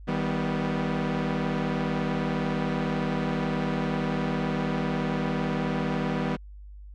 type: chord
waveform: sawtooth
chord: Eb augmented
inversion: none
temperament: equal with one note detuned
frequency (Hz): 158.01 / 196 / 246.9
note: Eb3 / G3 / B3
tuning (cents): +27 / 0 / 0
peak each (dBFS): -26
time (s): 0.07-6.37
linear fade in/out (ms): 20
effects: added 50 Hz sine -41 dBFS peak until 6.94 s + low-pass 3000 Hz 12 dB/octave